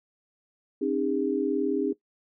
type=tone cluster; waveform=sine; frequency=268.4 / 306.8 / 405 Hz; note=C4 / D#4 / G#4; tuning=+44 / -24 / -43 cents; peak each=-28 dBFS; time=0.81-1.93 s; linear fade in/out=10 ms; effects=noise-tail reverb RT60 0.1 s tail -17 dB re dry